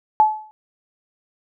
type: tone with exponential decay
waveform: sine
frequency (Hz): 861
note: A5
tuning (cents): -38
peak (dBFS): -7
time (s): 0.2-0.51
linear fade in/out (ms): 0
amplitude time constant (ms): 67
effects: none